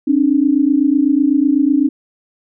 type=tone pair together; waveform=sine; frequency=270.9 / 298.9 Hz; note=C#4 / D4; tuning=-40 / +31 cents; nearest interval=major second; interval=171 cents; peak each=-13 dBFS; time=0.07-1.89 s; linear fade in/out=10 ms; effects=none